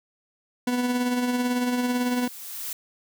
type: tone with tremolo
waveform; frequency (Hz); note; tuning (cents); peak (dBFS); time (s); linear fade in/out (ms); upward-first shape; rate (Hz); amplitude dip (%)
40% pulse; 246.9; B3; 0; -20; 0.67-2.28; 5; sine; 18; 40
type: noise with exponential growth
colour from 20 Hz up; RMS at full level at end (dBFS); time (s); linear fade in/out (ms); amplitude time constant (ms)
blue; -31; 1.16-2.73; 2; 340
effects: none